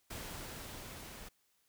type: noise with level ramp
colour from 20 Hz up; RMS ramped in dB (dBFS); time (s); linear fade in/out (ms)
pink; -44 to -50; 0.1-1.29; 10
effects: white hiss -75 dBFS RMS until 1.68 s